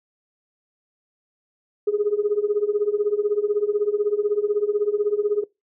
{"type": "tone with tremolo", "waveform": "sine", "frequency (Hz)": 415.3, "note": "G#4", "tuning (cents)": 0, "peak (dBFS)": -14, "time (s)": [1.87, 5.44], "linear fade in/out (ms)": 5, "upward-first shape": "triangle", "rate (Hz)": 16, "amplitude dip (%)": 95, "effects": ["noise-tail reverb RT60 0.2 s tail -22 dB re dry", "tanh soft clip ceiling -11 dBFS"]}